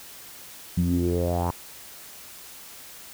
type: tone with low-pass filter sweep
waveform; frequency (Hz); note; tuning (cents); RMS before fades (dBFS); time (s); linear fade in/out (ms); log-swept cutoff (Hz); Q
sawtooth; 86.9; F2; -8; -24; 0.77-1.51; 5; 180 to 1000; 5.6
effects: white hiss -44 dBFS RMS until 3.13 s